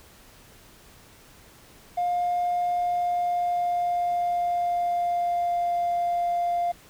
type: tone with pitch glide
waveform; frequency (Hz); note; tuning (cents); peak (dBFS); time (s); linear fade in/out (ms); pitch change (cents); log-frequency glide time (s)
triangle; 708 to 697.8; F5 to F5; +23 to -2; -19; 1.97-6.72; 10; -25; 2.62-5.83
effects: tanh soft clip ceiling -19 dBFS + pink hiss -52 dBFS RMS until 6.89 s